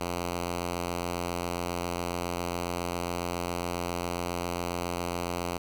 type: tone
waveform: 5% pulse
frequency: 87.31 Hz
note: F2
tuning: in tune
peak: -19 dBFS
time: 0-5.58 s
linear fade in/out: 10 ms
effects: none